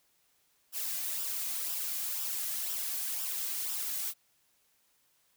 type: noise with flanger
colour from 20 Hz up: blue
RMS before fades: -35 dBFS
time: 0.72-4.14 s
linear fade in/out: 50 ms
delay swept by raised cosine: 0.46 to 2.26 ms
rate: 2 Hz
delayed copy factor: -0.55
effects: white hiss -71 dBFS RMS until 5.36 s